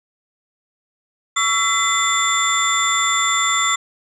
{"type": "tone cluster", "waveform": "sine", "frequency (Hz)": [1131, 1337, 2031, 3501, 7200], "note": ["C#6", "E6", "B6", "A7", "A8"], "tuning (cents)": [34, 24, 48, -9, 39], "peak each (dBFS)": -21, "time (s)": [1.36, 3.76], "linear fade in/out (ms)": 10, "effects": ["tanh soft clip ceiling -8 dBFS"]}